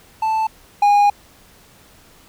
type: tone pair in turn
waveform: triangle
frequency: 880 / 818.5 Hz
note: A5 / G#5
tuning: 0 / -25 cents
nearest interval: minor second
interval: 125 cents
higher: first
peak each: -14 / -8 dBFS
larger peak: second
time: 0.22-0.47 / 0.82-1.1 s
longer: second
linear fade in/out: 5 ms
effects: pink hiss -49 dBFS RMS until 2.28 s